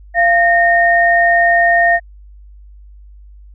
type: tone pair together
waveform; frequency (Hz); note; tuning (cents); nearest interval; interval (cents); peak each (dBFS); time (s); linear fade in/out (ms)
sine; 689 / 1839.4; F5 / A#6; -24 / -24; octave + perfect fourth; 1700; -11; 0.14-2; 50
effects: added 50 Hz sine -36 dBFS peak until 3.54 s